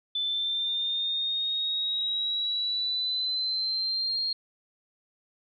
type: exponential sweep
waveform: sine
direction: up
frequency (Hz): 3510 to 4239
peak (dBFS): -26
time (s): 0.15-4.33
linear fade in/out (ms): 5
effects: none